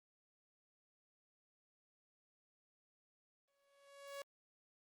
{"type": "tone with exponential growth", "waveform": "sawtooth", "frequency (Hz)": 560, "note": "C#5", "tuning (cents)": 18, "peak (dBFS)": -40, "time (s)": [3.48, 4.22], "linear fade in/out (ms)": 2, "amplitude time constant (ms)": 160, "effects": ["Opus 32 kbps"]}